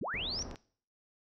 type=linear sweep; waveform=sine; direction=up; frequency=87.3 to 5920 Hz; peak=-34 dBFS; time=0.01-0.43 s; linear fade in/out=5 ms
type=low-pass noise; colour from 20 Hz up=pink; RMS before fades=-44 dBFS; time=0.14-0.55 s; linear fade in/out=0 ms; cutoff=900 Hz; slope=12 dB/octave
type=clicks; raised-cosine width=0.2 ms; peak=-31 dBFS; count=4; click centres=0.391 / 0.422 / 0.512 / 0.558 s
effects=noise-tail reverb RT60 0.5 s tail -20 dB re dry